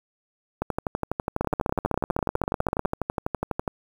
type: two click trains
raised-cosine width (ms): 1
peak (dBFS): -9 / -11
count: 24 / 38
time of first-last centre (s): 1.41-2.857 / 0.62-3.678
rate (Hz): 15.9 / 12.1
effects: 7-bit